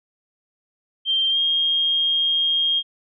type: tone with pitch glide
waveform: sine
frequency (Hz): 3159 to 3233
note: G7 to G#7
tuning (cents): +13 to -47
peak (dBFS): -17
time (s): 1.05-2.83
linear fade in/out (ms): 50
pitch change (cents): +40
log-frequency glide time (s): 1.3-1.38
effects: none